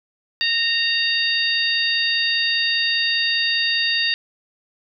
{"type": "harmonic tone", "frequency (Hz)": 925, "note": "A#5", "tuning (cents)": -14, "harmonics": [2, 3, 4, 5], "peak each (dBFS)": [-23, -23, -23, -23], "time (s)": [0.41, 4.14], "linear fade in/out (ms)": 0, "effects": []}